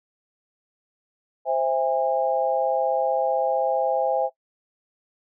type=chord; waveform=sine; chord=C augmented; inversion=none; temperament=equal with one note detuned; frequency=523.3 / 659.3 / 814.5 Hz; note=C5 / E5 / G#5; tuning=0 / 0 / -34 cents; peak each=-24 dBFS; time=1.45-4.3 s; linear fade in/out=50 ms; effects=noise-tail reverb RT60 0.1 s tail -20 dB re dry